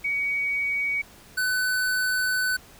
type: tone pair in turn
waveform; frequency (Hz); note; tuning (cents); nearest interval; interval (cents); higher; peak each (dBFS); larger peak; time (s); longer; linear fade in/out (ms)
sine / square; 2254 / 1504.4; C#7 / F#6; +28 / +28; perfect fifth; 700; first; -23; neither; 0.04-1.02 / 1.37-2.57; second; 10
effects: pink hiss -50 dBFS RMS until 2.79 s